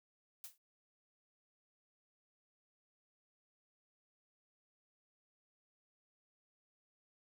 blue noise with exponential decay, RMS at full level -44 dBFS, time 0.44-0.58 s, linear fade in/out 2 ms, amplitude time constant 30 ms, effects none

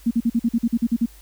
sine tone bursts, 232.8 Hz, A#3, 2 cents flat, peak -15 dBFS, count 11, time 0.06-1.06 s, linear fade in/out 10 ms, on 50 ms, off 45 ms, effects added 50 Hz sine -45 dBFS peak until 1.21 s + white hiss -51 dBFS RMS until 1.21 s

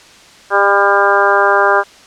harmonic tone, 200 Hz, G3, 35 cents sharp, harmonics 2 / 3 / 4 / 5 / 6 / 7 / 8, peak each -16 / -16 / -16 / -16 / -16 / -16 / -16 dBFS, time 0.5-1.84 s, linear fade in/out 50 ms, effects white hiss -41 dBFS RMS until 2.06 s + low-pass 6000 Hz 12 dB/octave

